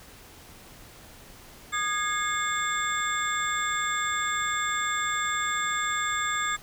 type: tone cluster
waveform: sine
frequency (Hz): 1226 / 1660 / 2152 / 3532 / 7540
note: D#6 / G#6 / C7 / A7 / A#8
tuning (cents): -26 / -1 / +48 / +6 / +19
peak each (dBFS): -29 / -31 / -33 / -34 / -34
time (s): 1.72-6.57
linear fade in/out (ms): 20
effects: pink hiss -49 dBFS RMS until 6.62 s